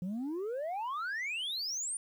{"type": "exponential sweep", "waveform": "sine", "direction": "up", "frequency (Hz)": [172.2, 9397], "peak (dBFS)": -31, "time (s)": [0.02, 1.97], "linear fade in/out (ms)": 2, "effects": ["tanh soft clip ceiling -33 dBFS", "11-bit"]}